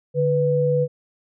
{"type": "tone pair together", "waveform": "sine", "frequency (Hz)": [146.83, 493.9], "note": ["D3", "B4"], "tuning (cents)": [0, 0], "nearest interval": "octave + major sixth", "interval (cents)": 2100, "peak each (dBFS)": [-21, -18], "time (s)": [0.14, 0.88], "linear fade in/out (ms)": 50, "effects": []}